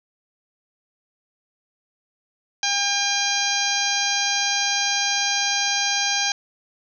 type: harmonic tone with a mistuned harmonic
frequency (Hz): 804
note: G5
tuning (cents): +44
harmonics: 1 / 2 / 3 / 4 / 5 / 6 / 7 / 8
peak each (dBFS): -28 / -28 / -28 / -28 / -28 / -28 / -28 / -28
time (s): 2.63-6.32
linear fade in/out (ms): 2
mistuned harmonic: 8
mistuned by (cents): -18
effects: none